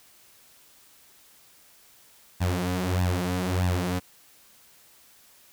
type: tone with flanger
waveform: sawtooth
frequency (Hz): 90.5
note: F#2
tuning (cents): -38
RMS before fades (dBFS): -26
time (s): 2.4-4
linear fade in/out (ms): 20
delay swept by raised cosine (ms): 1.1 to 7.1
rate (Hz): 1.6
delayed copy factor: +0.8
effects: white hiss -56 dBFS RMS until 5.52 s